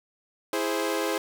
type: chord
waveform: sawtooth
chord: E augmented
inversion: none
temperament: equal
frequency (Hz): 329.6 / 415.3 / 523.3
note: E4 / G#4 / B#4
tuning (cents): 0 / 0 / 0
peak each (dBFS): -26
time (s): 0.53-1.18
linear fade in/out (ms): 2
effects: none